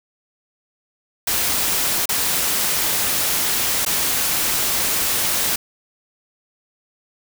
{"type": "noise with dropouts", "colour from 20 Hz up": "white", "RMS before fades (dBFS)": -20, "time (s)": [1.27, 5.56], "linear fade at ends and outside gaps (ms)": 5, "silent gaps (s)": [[2.057, 2.09], [3.851, 3.862]], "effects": []}